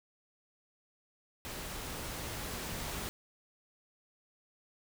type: noise with level ramp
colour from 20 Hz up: pink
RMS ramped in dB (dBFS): -42 to -39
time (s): 1.45-3.09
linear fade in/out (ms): 0
effects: none